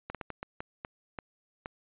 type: slowing click train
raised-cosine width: 0.5 ms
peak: -22 dBFS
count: 9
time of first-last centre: 0.1-1.659 s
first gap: 47 ms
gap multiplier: 1.39
effects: resampled to 8000 Hz